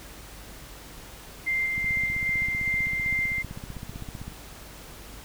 sine tone with tremolo, 2093 Hz, C7, in tune, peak -23 dBFS, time 1.46-3.43 s, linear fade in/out 20 ms, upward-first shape square, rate 2.5 Hz, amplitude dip 25%
click train, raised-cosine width 5 ms, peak -24 dBFS, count 40, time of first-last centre 1.78-4.28 s, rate 15.6 Hz
effects added 50 Hz sine -48 dBFS peak until 5.24 s + pink hiss -45 dBFS RMS until 5.24 s

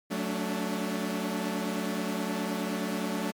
sawtooth chord, D major seventh, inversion first, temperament equal with one note detuned, 185 / 220 / 284.2 / 293.7 Hz, F#3 / A3 / C#4 / D4, 0 / 0 / +43 / 0 cents, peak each -30 / -29 / -33 / -34 dBFS, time 0.1-3.32 s, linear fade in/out 20 ms, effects MP3 96 kbps

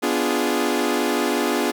sawtooth chord, B diminished seventh, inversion none, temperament equal with one note detuned, 248.5 / 293.7 / 349.2 / 415.3 Hz, B3 / D4 / F4 / Ab4, +11 / 0 / 0 / 0 cents, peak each -21 dBFS, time 0.02-1.72 s, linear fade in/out 20 ms, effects none

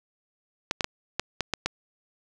clicks, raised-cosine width 0.2 ms, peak -8 dBFS, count 7, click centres 0.711 / 0.808 / 0.844 / 1.196 / 1.407 / 1.537 / 1.66 s, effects none

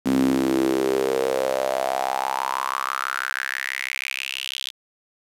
sawtooth tone with high-pass filter sweep, 66.1 Hz, C2, 18 cents sharp, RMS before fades -24 dBFS, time 0.05-4.71 s, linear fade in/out 20 ms, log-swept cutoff 240 to 3400 Hz, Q 6.3, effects resampled to 32000 Hz + 7-bit

